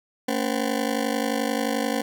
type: ring-modulated tone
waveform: 20% pulse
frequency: 253.6 Hz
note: B3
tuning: 46 cents sharp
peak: -15 dBFS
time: 0.28-2.02 s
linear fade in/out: 5 ms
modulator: 25.7 Hz
effects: none